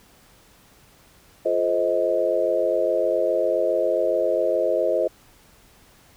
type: chord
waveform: sine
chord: F dominant seventh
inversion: none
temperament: just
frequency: 349.2 / 436.5 / 523.8 / 628.6 Hz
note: F4 / A4 / C5 / Eb5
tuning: 0 / -14 / +2 / +18 cents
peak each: -27 / -27 / -23 / -22 dBFS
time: 1.45-5.08 s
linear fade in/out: 10 ms
effects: pink hiss -54 dBFS RMS until 6.16 s